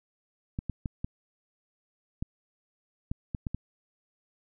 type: clicks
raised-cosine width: 5 ms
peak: -19 dBFS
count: 9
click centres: 0.589 / 0.697 / 0.858 / 1.045 / 2.225 / 3.115 / 3.348 / 3.468 / 3.546 s
effects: none